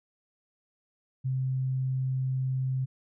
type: tone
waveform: sine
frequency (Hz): 130.81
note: C3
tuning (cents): 0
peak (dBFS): -26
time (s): 1.24-2.86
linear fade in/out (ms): 20
effects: none